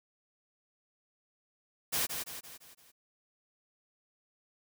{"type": "noise with echo", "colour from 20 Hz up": "white", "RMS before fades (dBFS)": -31, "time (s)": [1.92, 2.07], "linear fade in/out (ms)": 20, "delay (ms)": 170, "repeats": 5, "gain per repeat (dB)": -6, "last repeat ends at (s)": 2.92, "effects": []}